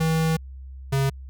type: tone pair in turn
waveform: square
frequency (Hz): 160.9 / 136.38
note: E3 / C#3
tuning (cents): -42 / -28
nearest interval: minor third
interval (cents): 286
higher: first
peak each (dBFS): -20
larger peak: neither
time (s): 0-0.37 / 0.92-1.1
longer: first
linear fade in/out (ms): 10
effects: added 66 Hz sine -36 dBFS peak until 1.29 s